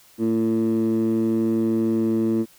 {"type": "tone with band-pass filter", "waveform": "15% pulse", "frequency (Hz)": 112.4, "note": "A2", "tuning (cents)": 37, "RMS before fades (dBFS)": -21, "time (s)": [0.18, 2.46], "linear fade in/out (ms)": 50, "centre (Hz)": 280, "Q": 9.7, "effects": ["white hiss -53 dBFS RMS until 2.58 s"]}